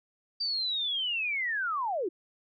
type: linear sweep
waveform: sine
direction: down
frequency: 4689 to 320 Hz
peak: -28 dBFS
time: 0.4-2.09 s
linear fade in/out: 10 ms
effects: none